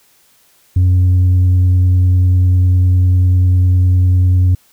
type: tone with tanh clipping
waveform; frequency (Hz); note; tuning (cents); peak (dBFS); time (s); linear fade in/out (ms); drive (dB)
sine; 91; F#2; -28; -8; 0.76-4.55; 5; 2
effects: white hiss -52 dBFS RMS until 4.72 s